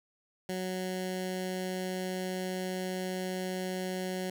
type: tone with notch filter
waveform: 15% pulse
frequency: 185 Hz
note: F#3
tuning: in tune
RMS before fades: -35 dBFS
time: 0.49-4.3 s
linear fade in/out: 2 ms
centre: 1100 Hz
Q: 1.4
effects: 11-bit